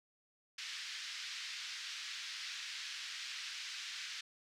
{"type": "band-pass noise", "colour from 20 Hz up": "white", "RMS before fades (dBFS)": -45, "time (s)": [0.58, 4.21], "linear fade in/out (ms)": 5, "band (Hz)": [1600, 5200], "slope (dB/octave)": 24, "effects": []}